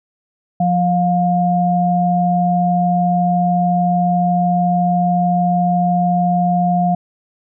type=tone pair together; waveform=sine; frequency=177.25 / 709 Hz; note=F3 / F5; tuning=+26 / +26 cents; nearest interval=2 octaves; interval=2400 cents; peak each=-15 dBFS; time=0.6-6.95 s; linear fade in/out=5 ms; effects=none